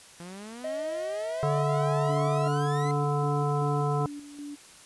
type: exponential sweep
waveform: sawtooth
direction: up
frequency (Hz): 168.6 to 2081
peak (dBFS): -36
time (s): 0.2-2.91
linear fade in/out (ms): 0
type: tone with pitch glide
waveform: triangle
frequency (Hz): 629 to 648.6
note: D#5 to E5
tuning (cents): +19 to -28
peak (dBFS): -28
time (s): 0.64-2.48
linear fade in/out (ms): 5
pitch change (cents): +53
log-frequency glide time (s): 1.16-1.31
type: harmonic tone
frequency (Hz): 145.4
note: D3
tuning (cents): -17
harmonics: 1 / 3 / 5 / 7 / 9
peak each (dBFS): -26 / -31 / -33 / -34 / -36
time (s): 1.43-4.06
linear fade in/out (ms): 0
type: tone with tremolo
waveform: sine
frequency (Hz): 289.3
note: D4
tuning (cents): -26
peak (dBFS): -36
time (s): 2.08-4.56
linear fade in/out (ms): 20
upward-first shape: square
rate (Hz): 2.6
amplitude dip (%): 55
effects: white hiss -51 dBFS RMS until 4.85 s + resampled to 24000 Hz